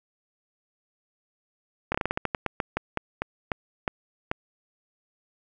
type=slowing click train; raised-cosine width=0.5 ms; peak=-10 dBFS; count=17; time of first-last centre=1.92-4.314 s; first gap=25 ms; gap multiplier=1.21; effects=none